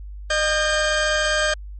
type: tone pair together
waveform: sawtooth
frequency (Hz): 611 / 1593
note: D#5 / G6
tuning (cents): -32 / +27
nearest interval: octave + perfect fourth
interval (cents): 1659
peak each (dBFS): -17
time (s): 0.3-1.54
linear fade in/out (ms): 5
effects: added 50 Hz sine -32 dBFS peak until 1.79 s + MP3 32 kbps